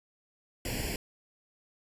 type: noise with comb filter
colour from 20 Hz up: pink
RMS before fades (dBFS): -34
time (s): 0.65-0.96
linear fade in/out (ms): 2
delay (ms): 0.4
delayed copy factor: +0.9
effects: resampled to 32000 Hz